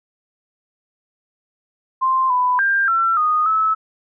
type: tone with pitch steps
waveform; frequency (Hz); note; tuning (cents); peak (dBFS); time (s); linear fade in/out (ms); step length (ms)
sine; 1047 / 997 / 1593 / 1348 / 1237 / 1300; C6 / B5 / G6 / E6 / D#6 / E6; +1 / +16 / +27 / +38 / -10 / -24; -14; 2.01-3.75; 20; 290
effects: none